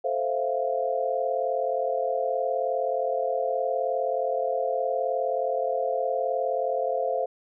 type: chord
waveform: sine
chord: F major seventh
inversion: first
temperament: equal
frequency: 440 / 523.3 / 659.3 / 698.5 Hz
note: A4 / C5 / E5 / F5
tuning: 0 / 0 / 0 / 0 cents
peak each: -32 / -27 / -31 / -29 dBFS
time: 0.04-7.26 s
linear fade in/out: 10 ms
effects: none